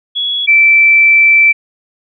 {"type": "tone pair in turn", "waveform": "sine", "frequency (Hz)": [3364, 2330], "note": ["G#7", "D7"], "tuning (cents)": [22, -14], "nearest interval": "tritone", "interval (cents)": 636, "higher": "first", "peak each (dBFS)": [-13, -4], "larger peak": "second", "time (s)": [[0.15, 0.47], [0.47, 1.53]], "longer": "second", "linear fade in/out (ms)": 20, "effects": []}